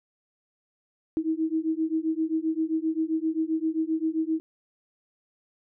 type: beating tone pair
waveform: sine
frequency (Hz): 315.9 / 323.5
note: D#4 / E4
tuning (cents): +26 / -32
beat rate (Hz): 7.6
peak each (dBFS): -27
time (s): 1.17-4.4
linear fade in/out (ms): 0
effects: none